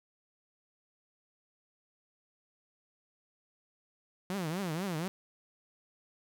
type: tone with vibrato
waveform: sawtooth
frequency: 175.7 Hz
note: F3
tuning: 11 cents sharp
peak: -29 dBFS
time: 4.3-5.08 s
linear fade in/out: 0 ms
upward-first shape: triangle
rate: 4.1 Hz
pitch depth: 280 cents each way
effects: 11-bit